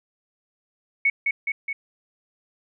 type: tone with echo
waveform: sine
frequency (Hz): 2217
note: C#7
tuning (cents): 0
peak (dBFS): -16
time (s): 1.05-1.1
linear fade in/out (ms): 5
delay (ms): 210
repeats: 3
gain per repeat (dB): -3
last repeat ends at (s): 1.73
effects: none